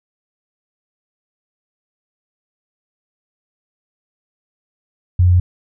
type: tone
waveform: sine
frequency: 89.4 Hz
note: F2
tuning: 41 cents sharp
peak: -8 dBFS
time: 5.19-5.4 s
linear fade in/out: 5 ms
effects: none